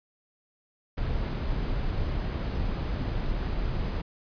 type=noise; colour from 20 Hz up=brown; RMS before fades=-29 dBFS; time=0.97-4.02 s; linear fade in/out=10 ms; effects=resampled to 11025 Hz